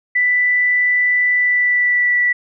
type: tone with pitch glide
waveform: sine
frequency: 1982 to 1959.2 Hz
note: B6 to B6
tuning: +6 to -14 cents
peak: -12 dBFS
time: 0.15-2.33 s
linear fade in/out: 10 ms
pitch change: -20 cents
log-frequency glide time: 1.34-2.17 s
effects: none